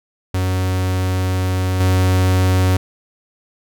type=tone with level steps; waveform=45% pulse; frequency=92.8 Hz; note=F#2; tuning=6 cents sharp; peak=-16 / -12 dBFS; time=0.34-2.77 s; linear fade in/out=5 ms; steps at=1.8 s; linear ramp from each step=5 ms; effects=none